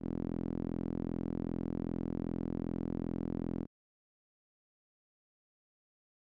sawtooth tone with band-pass filter, 42.56 Hz, F1, 44 cents flat, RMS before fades -37 dBFS, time 0-3.67 s, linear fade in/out 50 ms, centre 260 Hz, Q 2, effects none

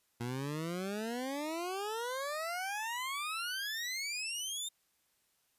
20% pulse exponential sweep, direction up, 116.54 to 3676 Hz, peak -31 dBFS, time 0.2-4.69 s, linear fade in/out 10 ms, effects white hiss -75 dBFS RMS until 5.58 s + resampled to 32000 Hz

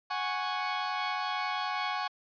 sawtooth chord, F# suspended second, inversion none, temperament equal, 740 / 830.6 / 1108.7 Hz, F#5 / G#5 / C#6, 0 / 0 / 0 cents, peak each -32 / -31 / -30 dBFS, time 0.1-2.08 s, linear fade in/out 10 ms, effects resampled to 11025 Hz

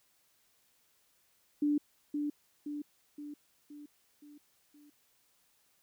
sine tone with echo, 293.7 Hz, D4, in tune, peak -26 dBFS, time 1.62-1.78 s, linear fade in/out 5 ms, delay 520 ms, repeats 6, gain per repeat -5 dB, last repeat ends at 4.9 s, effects white hiss -71 dBFS RMS until 5.82 s

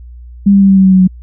sine tone with pitch steps, 199.9 / 197.72 / 195.56 / 193.43 / 191.31 / 189.23 / 187.16 / 185.12 Hz, G3 / G3 / G3 / G3 / G3 / F#3 / F#3 / F#3, +34 / +15 / -4 / -23 / -42 / +39 / +20 / +1 cents, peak -3 dBFS, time 0.46-1.076 s, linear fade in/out 10 ms, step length 77 ms, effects added 60 Hz sine -29 dBFS peak until 1.22 s

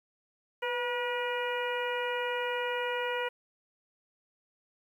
harmonic tone with a mistuned harmonic, 482.1 Hz, B4, 42 cents flat, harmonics 1 / 2 / 3 / 4 / 5 / 6, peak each -33 / -36 / -38 / -39 / -40 / -41 dBFS, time 0.62-3.29 s, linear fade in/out 10 ms, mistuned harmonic 1, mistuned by +46 cents, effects 10-bit

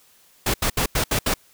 pink noise bursts at uneven times, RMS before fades -21 dBFS, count 6, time 0.46-0.54 / 0.62-0.7 / 0.77-0.86 / 0.95-1.04 / 1.11-1.19 / 1.26-1.34 s, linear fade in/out 5 ms, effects white hiss -56 dBFS RMS until 1.53 s

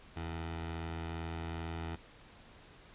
15% pulse tone with notch filter, 82.4 Hz, E2, in tune, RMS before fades -40 dBFS, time 0.16-1.96 s, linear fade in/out 10 ms, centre 210 Hz, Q 1.4, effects pink hiss -57 dBFS RMS until 2.94 s + resampled to 8000 Hz

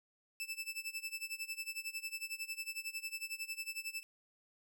sawtooth tone with tremolo, 2637 Hz, E7, in tune, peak -34 dBFS, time 0.4-4.03 s, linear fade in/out 0 ms, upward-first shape sine, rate 11 Hz, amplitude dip 90%, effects none

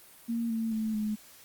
sine tone with pitch steps, 231.9 / 225.4 / 219.1 / 213 Hz, A#3 / A3 / A3 / G#3, -9 / +42 / -7 / +44 cents, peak -28 dBFS, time 0.28-1.16 s, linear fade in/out 20 ms, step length 220 ms, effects white hiss -54 dBFS RMS until 1.44 s + Opus 32 kbps

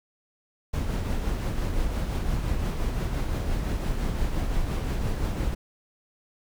brown noise with tremolo, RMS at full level -25 dBFS, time 0.73-5.55 s, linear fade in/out 10 ms, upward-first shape triangle, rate 5.8 Hz, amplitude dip 40%, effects none

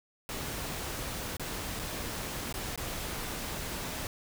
pink noise with dropouts, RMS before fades -37 dBFS, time 0.29-4.07 s, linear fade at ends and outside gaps 1 ms, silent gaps 1.368-1.396 / 1.792-1.796 / 2.526-2.54 / 2.759-2.776 s, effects none

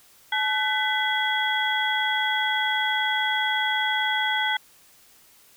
sine tone cluster, 862 / 1512 / 1994 / 3321 Hz, A5 / F#6 / B6 / G#7, -36 / +37 / +16 / -1 cents, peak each -27 dBFS, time 0.32-4.57 s, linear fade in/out 5 ms, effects white hiss -55 dBFS RMS until 5.56 s

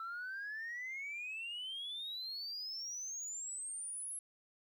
sine exponential sweep, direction up, 1318.5 to 11000 Hz, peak -39 dBFS, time 0-4.19 s, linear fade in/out 2 ms, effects tanh soft clip ceiling -38 dBFS + 12-bit

